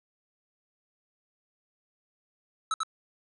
square tone with echo, 1300 Hz, E6, 24 cents flat, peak -26 dBFS, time 2.71-2.74 s, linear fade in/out 2 ms, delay 93 ms, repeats 1, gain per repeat -2 dB, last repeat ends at 2.833 s, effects resampled to 24000 Hz + 9-bit

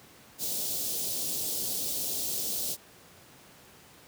white band-stop noise, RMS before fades -32 dBFS, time 0.38-2.77 s, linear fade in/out 50 ms, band 630 to 3600 Hz, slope 24 dB/octave, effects pink hiss -54 dBFS RMS until 4.07 s + high-pass 100 Hz 12 dB/octave

